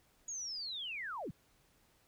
sine linear sweep, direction down, 6780 to 94.2 Hz, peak -39 dBFS, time 0.28-1.31 s, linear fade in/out 5 ms, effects pink hiss -70 dBFS RMS until 2.07 s

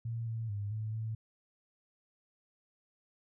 sine tone with pitch steps, 115.3 / 113.2 / 102 / 108.8 / 110.9 Hz, A#2 / A2 / G#2 / A2 / A2, -19 / +50 / -31 / -19 / +14 cents, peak -34 dBFS, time 0.05-1.15 s, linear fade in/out 5 ms, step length 220 ms, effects none

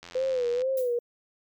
click train, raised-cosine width 0.2 ms, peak -26 dBFS, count 52, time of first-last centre 0.03-0.619 s, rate 86.6 Hz
sine tone with vibrato, 504 Hz, B4, 35 cents sharp, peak -24 dBFS, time 0.15-0.99 s, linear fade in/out 5 ms, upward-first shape sine, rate 2.2 Hz, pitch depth 96 cents each way
violet noise with exponential decay, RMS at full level -37 dBFS, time 0.77-1 s, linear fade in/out 5 ms, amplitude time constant 50 ms
effects none

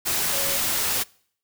sine tone in noise, 552 Hz, C#5, 7 cents flat, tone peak -33 dBFS, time 0.32-0.58 s, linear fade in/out 20 ms, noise white, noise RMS -24 dBFS, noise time 0.05-1.04 s, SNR -12 dB, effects noise-tail reverb RT60 0.6 s tail -25 dB re dry

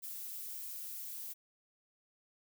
violet noise, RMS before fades -44 dBFS, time 0.02-1.34 s, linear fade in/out 20 ms, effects none

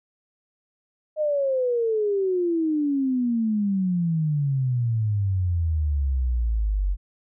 sine exponential sweep, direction down, 623 to 45.51 Hz, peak -20 dBFS, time 1.16-6.97 s, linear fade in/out 50 ms, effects none

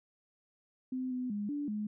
sine tone with pitch steps, 256.9 / 251.9 / 206 / 290.1 / 210.7 Hz, C4 / B3 / G#3 / D4 / G#3, -32 / +34 / -14 / -21 / +25 cents, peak -33 dBFS, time 0.92-1.87 s, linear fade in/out 5 ms, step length 190 ms, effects none

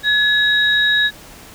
sine tone pair together, 1696 / 3807 Hz, G#6 / A#7, +36 / +36 cents, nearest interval octave + major second, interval 1400 cents, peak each -14 / -16 dBFS, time 0.03-1.11 s, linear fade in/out 50 ms, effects pink hiss -40 dBFS RMS until 1.54 s

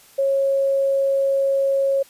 sine tone, 547 Hz, C#5, 23 cents flat, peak -16 dBFS, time 0.18-2.03 s, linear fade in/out 10 ms, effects white hiss -50 dBFS RMS until 2.09 s + resampled to 32000 Hz

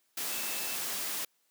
sine tone in noise, 2637 Hz, E7, in tune, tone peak -44 dBFS, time 0.31-0.76 s, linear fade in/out 5 ms, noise white, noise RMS -35 dBFS, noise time 0.17-1.25 s, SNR -12 dB, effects white hiss -73 dBFS RMS until 1.5 s + high-pass 200 Hz 12 dB/octave

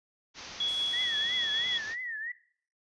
white low-pass noise, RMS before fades -45 dBFS, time 0.34-1.96 s, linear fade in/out 50 ms, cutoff 6300 Hz, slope 96 dB/octave
sine tone with tremolo, 3360 Hz, G#7, 19 cents sharp, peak -26 dBFS, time 0.6-1.78 s, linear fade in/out 5 ms, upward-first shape triangle, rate 5.4 Hz, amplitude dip 30%
violet noise with exponential decay, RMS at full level -44 dBFS, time 0.68-2.29 s, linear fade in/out 0 ms, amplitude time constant 350 ms
sine tone with vibrato, 1864 Hz, A#6, 1 cent flat, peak -34 dBFS, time 0.93-2.32 s, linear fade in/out 5 ms, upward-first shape triangle, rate 3 Hz, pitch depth 170 cents each way
effects noise-tail reverb RT60 0.5 s tail -17 dB re dry + resampled to 22050 Hz

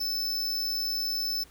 square tone, 5270 Hz, E8, 1 cent flat, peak -28 dBFS, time 0-1.44 s, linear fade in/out 10 ms, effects added 60 Hz sine -54 dBFS peak until 1.5 s + pink hiss -56 dBFS RMS until 1.5 s

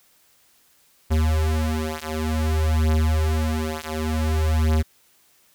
square beating tone pair, 78 / 78.55 Hz, D#2 / D#2, +5 / +17 cents, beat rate 0.55 Hz, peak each -23 dBFS, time 1.1-4.83 s, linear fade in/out 20 ms, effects white hiss -59 dBFS RMS until 5.54 s

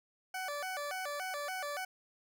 20% pulse tone with vibrato, 659.3 Hz, E5, in tune, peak -32 dBFS, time 0.34-1.85 s, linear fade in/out 5 ms, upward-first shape square, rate 3.5 Hz, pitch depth 220 cents each way, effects none

